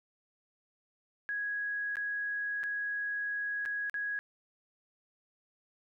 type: tone with dropouts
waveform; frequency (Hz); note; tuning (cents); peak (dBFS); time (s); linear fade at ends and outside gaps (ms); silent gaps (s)
sine; 1661.2; G#6; 0; -32; 1.29-4.19; 0; 1.956-1.969 / 2.633-2.638 / 3.653-3.659 / 3.897-3.942
effects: none